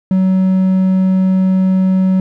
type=tone; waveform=triangle; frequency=187.9 Hz; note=F#3; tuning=27 cents sharp; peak=-7 dBFS; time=0.11-2.2 s; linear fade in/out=2 ms; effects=none